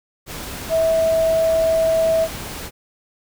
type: tone in noise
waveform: sine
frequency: 650 Hz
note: E5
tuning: 24 cents flat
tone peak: -14 dBFS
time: 0.69-2.28 s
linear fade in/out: 50 ms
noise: pink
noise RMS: -31 dBFS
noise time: 0.26-2.71 s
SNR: +14 dB
effects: none